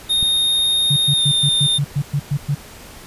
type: tone with pitch glide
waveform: square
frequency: 3693 to 3627 Hz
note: A#7 to A#7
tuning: -17 to -48 cents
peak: -15 dBFS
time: 0.09-1.79 s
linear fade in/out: 20 ms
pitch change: -31 cents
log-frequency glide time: 1.15-1.23 s
type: click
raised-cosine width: 5 ms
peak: -16 dBFS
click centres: 0.228 s
type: tone bursts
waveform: sine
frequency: 143 Hz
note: D3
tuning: 46 cents flat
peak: -15 dBFS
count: 10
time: 0.9-2.55 s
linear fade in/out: 10 ms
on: 66 ms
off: 110 ms
effects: pink hiss -39 dBFS RMS until 3.06 s + resampled to 32000 Hz